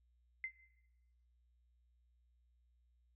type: tone with exponential decay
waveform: sine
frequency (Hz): 2069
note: C7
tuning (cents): -20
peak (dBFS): -35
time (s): 0.44-0.56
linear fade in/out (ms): 1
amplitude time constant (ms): 25
effects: noise-tail reverb RT60 1.0 s tail -17 dB re dry + added 60 Hz sine -70 dBFS peak until 3.15 s